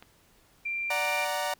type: click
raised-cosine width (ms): 0.3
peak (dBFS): -30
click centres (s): 0.025
type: tone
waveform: sine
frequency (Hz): 2368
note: D7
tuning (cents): +14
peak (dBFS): -29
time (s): 0.65-1.25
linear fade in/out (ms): 10
type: chord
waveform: sawtooth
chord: D augmented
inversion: none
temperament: equal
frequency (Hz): 587.3 / 740 / 932.3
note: D5 / F#5 / A#5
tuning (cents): 0 / 0 / 0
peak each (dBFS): -29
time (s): 0.9-1.54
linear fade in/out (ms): 5
effects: pink hiss -62 dBFS RMS until 1.59 s